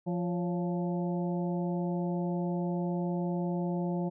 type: harmonic tone with a mistuned harmonic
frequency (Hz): 174.61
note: F3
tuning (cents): 0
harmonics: 1 / 2 / 3 / 4 / 5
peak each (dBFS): -30 / -36 / -40 / -42 / -44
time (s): 0.06-4.1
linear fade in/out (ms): 20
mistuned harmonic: 3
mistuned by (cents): +85
effects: none